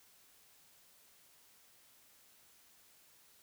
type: silence
effects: white hiss -65 dBFS RMS until 3.42 s